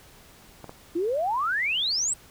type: clicks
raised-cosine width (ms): 1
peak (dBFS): -25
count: 2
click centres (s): 0.643 / 0.694
type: exponential sweep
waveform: sine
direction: up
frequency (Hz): 320.9 to 8260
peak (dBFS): -23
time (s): 0.95-2.14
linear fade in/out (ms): 10
effects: pink hiss -52 dBFS RMS until 2.3 s